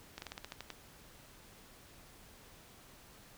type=slowing click train; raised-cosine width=0.2 ms; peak=-25 dBFS; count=9; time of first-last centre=0.18-0.703 s; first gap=41 ms; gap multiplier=1.13; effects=pink hiss -58 dBFS RMS until 3.37 s